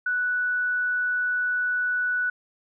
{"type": "tone", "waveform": "sine", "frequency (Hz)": 1480, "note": "F#6", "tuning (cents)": 0, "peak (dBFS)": -22, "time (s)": [0.06, 2.3], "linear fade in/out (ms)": 5, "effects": []}